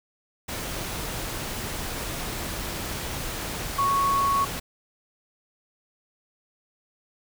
sine tone in noise, 1108.7 Hz, C#6, in tune, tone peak -20 dBFS, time 3.78-4.45 s, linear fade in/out 10 ms, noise pink, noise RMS -32 dBFS, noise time 0.48-4.6 s, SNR +9 dB, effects none

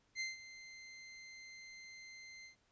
sawtooth tone with ADSR envelope, 2080 Hz, C7, 11 cents flat, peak -33 dBFS, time 0.15-2.56 s, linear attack 54 ms, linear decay 160 ms, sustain -15 dB, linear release 110 ms, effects pink hiss -75 dBFS RMS until 2.71 s + resampled to 16000 Hz

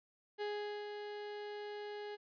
35% pulse tone with ADSR envelope, 415.4 Hz, G#4, in tune, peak -35 dBFS, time 0.38-2.17 s, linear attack 35 ms, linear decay 440 ms, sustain -6 dB, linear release 29 ms, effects resampled to 11025 Hz

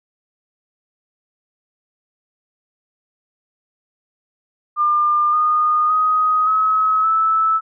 sine tone with pitch steps, 1200 / 1226.6 / 1253.9 / 1281.7 / 1310.1 Hz, D6 / D#6 / D#6 / E6 / E6, +37 / -25 / +13 / -49 / -11 cents, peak -13 dBFS, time 4.76-7.61 s, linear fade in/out 50 ms, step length 570 ms, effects none

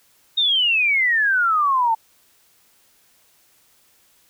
sine exponential sweep, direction down, 3736 to 878 Hz, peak -15 dBFS, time 0.37-1.95 s, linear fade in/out 10 ms, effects white hiss -58 dBFS RMS until 4.29 s

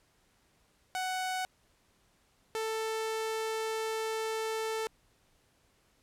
sawtooth tone pair in turn, 744 / 442.4 Hz, F#5 / A4, +9 / +9 cents, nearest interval major sixth, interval 900 cents, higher first, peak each -28 dBFS, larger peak neither, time 0.95-1.45 / 2.55-4.87 s, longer second, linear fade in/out 0 ms, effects pink hiss -69 dBFS RMS until 6.02 s + low-pass 12000 Hz 12 dB/octave

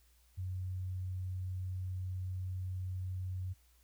sine tone, 92.5 Hz, F#2, in tune, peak -36 dBFS, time 0.37-3.54 s, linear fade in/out 20 ms, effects added 60 Hz sine -65 dBFS peak until 3.83 s + white hiss -71 dBFS RMS until 3.83 s

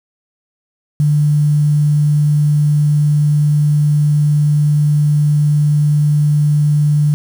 sine tone with quantisation, 148.4 Hz, D3, 18 cents sharp, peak -9 dBFS, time 1-7.14 s, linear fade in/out 0 ms, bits 6, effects none

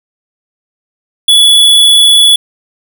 square tone, 3415 Hz, G#7, 48 cents sharp, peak -3 dBFS, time 1.28-2.36 s, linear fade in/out 5 ms, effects none

